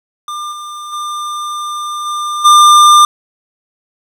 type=tone with level steps; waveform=square; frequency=1198 Hz; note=D6; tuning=34 cents sharp; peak=-21 / -24 / -19 / -17 / -3 dBFS; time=0.28-3.05 s; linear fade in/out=2 ms; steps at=0.51 / 0.92 / 2.05 / 2.44 s; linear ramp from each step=20 ms; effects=low-pass 10000 Hz 12 dB/octave + 7-bit